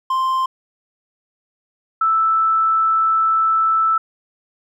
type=tone pair in turn; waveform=triangle / sine; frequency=1046.5 / 1318.5 Hz; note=C6 / E6; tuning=0 / 0 cents; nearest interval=major third; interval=400 cents; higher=second; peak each=-14 / -13 dBFS; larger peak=second; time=0.1-0.46 / 2.01-3.98 s; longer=second; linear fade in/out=5 ms; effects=none